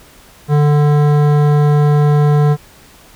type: tone with hard clipping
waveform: sine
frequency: 147.5 Hz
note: D3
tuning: 8 cents sharp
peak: -10 dBFS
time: 0.48-2.57 s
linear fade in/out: 50 ms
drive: 15 dB
effects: pink hiss -43 dBFS RMS until 3.15 s